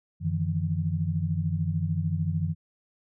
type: tone cluster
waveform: sine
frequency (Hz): 93.4 / 153 / 166.4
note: F#2 / D#3 / E3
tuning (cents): +17 / -29 / +17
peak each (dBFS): -29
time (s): 0.2-2.55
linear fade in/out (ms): 50
effects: none